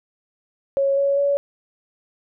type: tone with pitch steps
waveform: sine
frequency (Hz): 551 / 558 / 565.2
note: C#5 / C#5 / C#5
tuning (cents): -11 / +11 / +34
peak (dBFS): -16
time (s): 0.77-1.37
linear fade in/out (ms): 0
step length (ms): 200
effects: none